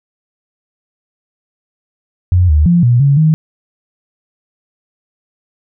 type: tone with pitch steps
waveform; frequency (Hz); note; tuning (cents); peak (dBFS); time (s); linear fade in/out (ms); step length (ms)
sine; 89.9 / 75.7 / 173.1 / 121 / 140.3 / 156.7; F#2 / D#2 / F3 / B2 / C#3 / D#3; -49 / -47 / -15 / -35 / +21 / +13; -6; 2.32-3.34; 0; 170
effects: none